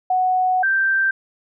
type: tone pair in turn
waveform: sine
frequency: 740 / 1568 Hz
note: F#5 / G6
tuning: 0 / 0 cents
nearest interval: octave + minor second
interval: 1300 cents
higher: second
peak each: -15 / -15 dBFS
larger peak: neither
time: 0.1-0.63 / 0.63-1.11 s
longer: first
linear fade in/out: 5 ms
effects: none